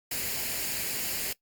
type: noise with comb filter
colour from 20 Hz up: white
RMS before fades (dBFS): -32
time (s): 0.11-1.33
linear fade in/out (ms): 5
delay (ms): 0.42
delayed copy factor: +0.5
effects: noise-tail reverb RT60 0.1 s tail -20 dB re dry + Opus 48 kbps